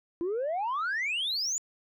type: exponential sweep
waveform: sine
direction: up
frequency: 328.7 to 7170 Hz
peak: -26 dBFS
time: 0.21-1.58 s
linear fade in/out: 0 ms
effects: tanh soft clip ceiling -26 dBFS